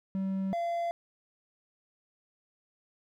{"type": "tone pair in turn", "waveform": "triangle", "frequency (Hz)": [192, 684.2], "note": ["G3", "F5"], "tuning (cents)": [-36, -36], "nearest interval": "octave + minor seventh", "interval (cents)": 2200, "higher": "second", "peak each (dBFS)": -27, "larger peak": "neither", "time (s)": [[0.15, 0.53], [0.53, 0.91]], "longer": "neither", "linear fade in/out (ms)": 0, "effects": []}